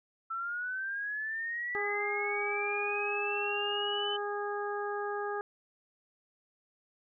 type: linear sweep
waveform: sine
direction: up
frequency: 1323 to 3040 Hz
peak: -33 dBFS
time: 0.3-4.17 s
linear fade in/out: 10 ms
type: harmonic tone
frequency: 410.5 Hz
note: G#4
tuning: 20 cents flat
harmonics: 1 / 2 / 3 / 4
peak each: -35 / -38 / -40 / -41 dBFS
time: 1.75-5.41 s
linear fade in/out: 0 ms
effects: none